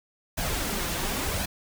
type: noise with flanger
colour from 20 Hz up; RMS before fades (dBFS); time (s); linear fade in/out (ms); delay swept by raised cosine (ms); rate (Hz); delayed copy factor
pink; -29; 0.37-1.46; 10; 1.2 to 5.9; 0.93; +0.5
effects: none